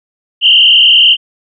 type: tone with frequency modulation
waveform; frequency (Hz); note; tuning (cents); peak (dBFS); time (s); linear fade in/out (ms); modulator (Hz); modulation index
sine; 2966; F#7; +4; -3; 0.41-1.17; 50; 39.8; 4.7
effects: none